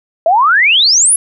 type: exponential sweep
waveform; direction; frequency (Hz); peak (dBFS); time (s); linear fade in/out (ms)
sine; up; 632 to 11160; -6; 0.26-1.16; 2
effects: none